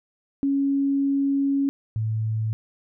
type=tone pair in turn; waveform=sine; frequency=277.2 / 110.01 Hz; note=C#4 / A2; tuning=0 / 0 cents; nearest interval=octave + major third; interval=1600 cents; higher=first; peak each=-19 / -22 dBFS; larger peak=first; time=0.43-1.69 / 1.96-2.53 s; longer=first; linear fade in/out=0 ms; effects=none